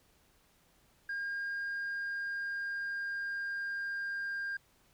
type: tone with pitch glide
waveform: sine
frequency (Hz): 1614 to 1601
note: G#6 to G6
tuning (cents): -50 to +36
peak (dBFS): -32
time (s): 1.09-4.57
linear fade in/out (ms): 5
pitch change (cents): -14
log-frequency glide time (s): 1.63-4.35
effects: tanh soft clip ceiling -33 dBFS + pink hiss -68 dBFS RMS until 4.93 s